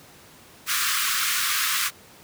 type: high-pass noise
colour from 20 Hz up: pink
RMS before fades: -24 dBFS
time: 0.66-1.91 s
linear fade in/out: 50 ms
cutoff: 1100 Hz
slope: 96 dB/octave
effects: pink hiss -49 dBFS RMS until 2.23 s + high-pass 100 Hz 12 dB/octave